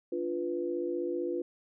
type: chord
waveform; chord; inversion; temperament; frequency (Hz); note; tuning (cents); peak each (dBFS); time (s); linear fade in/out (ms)
sine; B diminished; first; equal; 293.7 / 349.2 / 493.9; D4 / F4 / B4; 0 / 0 / 0; -38 / -32 / -36; 0.12-1.42; 5
effects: none